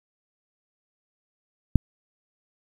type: click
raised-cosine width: 5 ms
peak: -3 dBFS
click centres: 1.757 s
effects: 7-bit